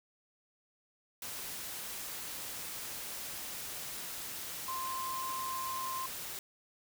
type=tone in noise; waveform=sine; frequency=1046.5 Hz; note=C6; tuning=in tune; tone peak=-36 dBFS; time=4.68-6.06 s; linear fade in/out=2 ms; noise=white; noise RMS=-42 dBFS; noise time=1.22-6.39 s; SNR=+3 dB; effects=none